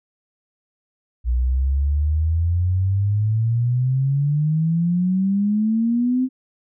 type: exponential sweep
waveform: sine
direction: up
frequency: 59.2 to 261.6 Hz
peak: -16 dBFS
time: 1.24-6.29 s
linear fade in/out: 50 ms
effects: none